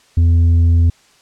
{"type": "tone with tanh clipping", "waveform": "sine", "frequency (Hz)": 84.1, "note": "E2", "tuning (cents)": 35, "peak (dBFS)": -9, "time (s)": [0.17, 0.9], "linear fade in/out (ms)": 5, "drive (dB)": 4, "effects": ["white hiss -51 dBFS RMS until 1.21 s", "low-pass 7000 Hz 12 dB/octave"]}